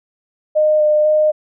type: tone with vibrato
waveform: sine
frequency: 609 Hz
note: D#5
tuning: 37 cents flat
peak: -10 dBFS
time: 0.55-1.32 s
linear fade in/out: 20 ms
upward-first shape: square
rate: 2 Hz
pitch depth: 11 cents each way
effects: none